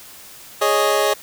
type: chord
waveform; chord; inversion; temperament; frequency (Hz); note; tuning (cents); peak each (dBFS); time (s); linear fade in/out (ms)
25% pulse; Ab suspended fourth; none; equal; 415.3 / 554.4 / 622.3; Ab4 / Db5 / Eb5; 0 / 0 / 0; -16; 0.61-1.14; 10
effects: white hiss -41 dBFS RMS until 1.22 s